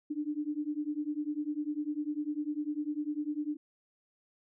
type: beating tone pair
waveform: sine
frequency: 293.7 / 303.7 Hz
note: D4 / D#4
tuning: 0 / -42 cents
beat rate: 10 Hz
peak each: -35 / -35 dBFS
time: 0.1-3.57 s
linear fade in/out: 10 ms
effects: none